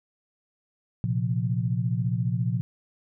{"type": "chord", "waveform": "sine", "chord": "Bb suspended second", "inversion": "none", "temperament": "just", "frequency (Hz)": [116.54, 131.11, 174.81], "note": ["Bb2", "C3", "F3"], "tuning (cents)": [0, 4, 2], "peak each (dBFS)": [-26, -28, -29], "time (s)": [1.04, 2.61], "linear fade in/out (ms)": 0, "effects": []}